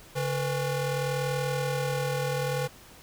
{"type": "ring-modulated tone", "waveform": "35% pulse", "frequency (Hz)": 321.4, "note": "E4", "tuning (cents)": -44, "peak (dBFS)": -22, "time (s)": [0.15, 2.68], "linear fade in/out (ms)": 20, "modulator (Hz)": 181, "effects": ["pink hiss -51 dBFS RMS until 3.02 s"]}